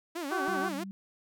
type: tone with vibrato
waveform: sawtooth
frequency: 311.1 Hz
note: D#4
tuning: in tune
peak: -30 dBFS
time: 0.15-0.84 s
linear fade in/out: 10 ms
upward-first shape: sine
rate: 6.2 Hz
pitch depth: 230 cents each way
type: harmonic tone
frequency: 380 Hz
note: F#4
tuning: 46 cents sharp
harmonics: 1 / 2 / 3 / 4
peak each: -35 / -35 / -35 / -35 dBFS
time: 0.31-0.69 s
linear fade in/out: 10 ms
type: tone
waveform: sine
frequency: 194.4 Hz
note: G3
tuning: 14 cents flat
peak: -38 dBFS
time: 0.48-0.91 s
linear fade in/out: 0 ms
effects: none